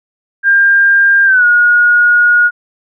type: tone with pitch glide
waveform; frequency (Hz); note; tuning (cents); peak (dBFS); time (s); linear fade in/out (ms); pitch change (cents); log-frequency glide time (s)
sine; 1600 to 1442; G6 to F#6; +35 to -45; -5; 0.43-2.51; 50; -180; 1.25-1.45
effects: none